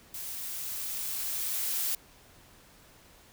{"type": "noise with level ramp", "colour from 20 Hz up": "blue", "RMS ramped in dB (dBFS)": [-39, -30], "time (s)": [0.14, 1.95], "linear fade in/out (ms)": 2, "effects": ["pink hiss -57 dBFS RMS until 3.32 s"]}